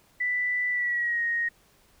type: tone with pitch glide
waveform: sine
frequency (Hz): 1980 to 1871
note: B6 to A#6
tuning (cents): +4 to +6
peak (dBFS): -24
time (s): 0.2-1.49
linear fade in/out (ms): 10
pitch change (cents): -98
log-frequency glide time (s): 0.7-1.23
effects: pink hiss -61 dBFS RMS until 2 s